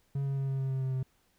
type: tone with pitch steps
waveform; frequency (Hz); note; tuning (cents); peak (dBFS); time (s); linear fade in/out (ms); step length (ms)
triangle; 138.59 / 137.39 / 136.21 / 135.03 / 133.87 / 132.71 / 131.57 / 130.43; C#3 / C#3 / C#3 / C#3 / C3 / C3 / C3 / C3; 0 / -15 / -30 / -45 / +40 / +25 / +10 / -5; -27; 0.15-1.03; 5; 110
effects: pink hiss -70 dBFS RMS until 1.38 s